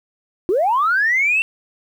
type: linear sweep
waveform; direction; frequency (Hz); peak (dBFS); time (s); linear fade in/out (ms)
sine; up; 329.6 to 2722; -13; 0.49-1.42; 0
effects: tanh soft clip ceiling -9 dBFS + 8-bit